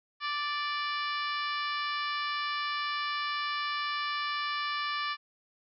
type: harmonic tone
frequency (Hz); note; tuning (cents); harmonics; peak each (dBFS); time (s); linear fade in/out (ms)
586; D5; -4; 2 / 3 / 4 / 5 / 6 / 7 / 8 / 9; -33 / -37 / -39 / -41 / -43 / -44 / -45 / -46; 0.2-5.17; 50
effects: none